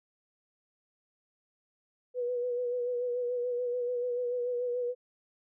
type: tone with vibrato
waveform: sine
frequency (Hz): 489.9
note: B4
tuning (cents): -14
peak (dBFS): -29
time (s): 2.14-4.95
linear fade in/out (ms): 50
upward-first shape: sine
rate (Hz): 6.9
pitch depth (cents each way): 33
effects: none